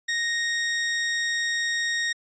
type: tone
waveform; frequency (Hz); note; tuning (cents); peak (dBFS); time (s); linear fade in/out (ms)
sawtooth; 1864.7; A#6; 0; -20; 0.08-2.13; 10
effects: resampled to 16000 Hz